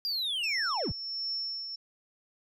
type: linear sweep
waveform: triangle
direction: down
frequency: 4880 to 32.7 Hz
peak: -28 dBFS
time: 0.05-0.92 s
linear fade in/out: 0 ms
type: tone with tremolo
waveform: sine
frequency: 5400 Hz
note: E8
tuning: 41 cents sharp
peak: -30 dBFS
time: 0.43-1.76 s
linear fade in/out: 10 ms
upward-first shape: triangle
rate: 1.4 Hz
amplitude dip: 55%
effects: none